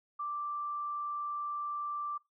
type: tone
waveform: sine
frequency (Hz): 1174.7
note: D6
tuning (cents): 0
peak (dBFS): -34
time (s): 0.19-2.18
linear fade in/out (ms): 10
effects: noise-tail reverb RT60 0.2 s tail -22 dB re dry